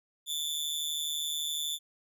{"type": "tone with amplitude modulation", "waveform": "sawtooth", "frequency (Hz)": 3507, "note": "A7", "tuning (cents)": -6, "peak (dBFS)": -25, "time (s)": [0.26, 1.79], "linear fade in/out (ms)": 50, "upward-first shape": "sine", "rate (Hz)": 152, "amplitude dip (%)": 75, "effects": []}